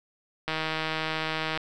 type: click train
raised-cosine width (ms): 0.3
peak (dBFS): -13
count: 174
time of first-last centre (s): 0.48-1.575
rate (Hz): 158
effects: none